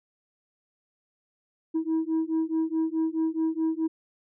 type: beating tone pair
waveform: sine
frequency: 319.4 / 324.1 Hz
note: D#4 / E4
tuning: +45 / -29 cents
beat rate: 4.7 Hz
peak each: -25 dBFS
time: 1.74-3.88 s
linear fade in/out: 20 ms
effects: tanh soft clip ceiling -21 dBFS